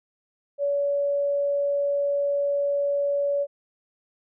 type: tone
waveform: sine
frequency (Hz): 568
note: C#5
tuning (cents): +42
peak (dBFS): -21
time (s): 0.58-3.47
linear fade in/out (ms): 50
effects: none